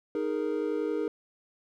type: chord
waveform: triangle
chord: D# suspended fourth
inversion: none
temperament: equal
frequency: 311.1 / 415.3 / 466.2 Hz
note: D#4 / G#4 / A#4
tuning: 0 / 0 / 0 cents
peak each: -30 dBFS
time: 0.15-1.08 s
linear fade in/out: 2 ms
effects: none